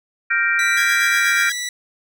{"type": "chord", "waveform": "sine", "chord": "G minor seventh", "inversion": "third", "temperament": "equal", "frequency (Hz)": [1396.9, 1568, 1864.7, 2349], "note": ["F6", "G6", "Bb6", "D7"], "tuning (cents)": [0, 0, 0, 0], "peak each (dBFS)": -21, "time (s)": [0.3, 1.5], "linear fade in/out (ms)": 10}
{"type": "tone with pitch glide", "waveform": "15% pulse", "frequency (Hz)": [1975.5, 1961.9], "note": ["B6", "B6"], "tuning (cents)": [0, -12], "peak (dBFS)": -17, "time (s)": [0.59, 1.69], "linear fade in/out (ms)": 2, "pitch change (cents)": -12, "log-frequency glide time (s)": [1.05, 1.27]}
{"type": "tone with tremolo", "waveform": "sawtooth", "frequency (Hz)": 1652, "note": "G#6", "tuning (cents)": -10, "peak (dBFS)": -18, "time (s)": [0.77, 1.52], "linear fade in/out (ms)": 2, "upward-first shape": "sine", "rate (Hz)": 8.3, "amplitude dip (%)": 60}
{"effects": []}